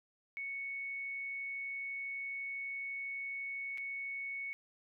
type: tone with dropouts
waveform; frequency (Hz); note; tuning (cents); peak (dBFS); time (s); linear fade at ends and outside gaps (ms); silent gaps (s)
sine; 2217; C#7; 0; -38; 0.37-4.53; 0; 3.775-3.781
effects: none